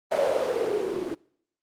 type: noise with low-pass filter sweep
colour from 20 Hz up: violet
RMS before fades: -26 dBFS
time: 0.11-1.15 s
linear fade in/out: 10 ms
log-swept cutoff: 600 to 330 Hz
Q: 8.1
effects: noise-tail reverb RT60 0.6 s tail -23 dB re dry + Opus 24 kbps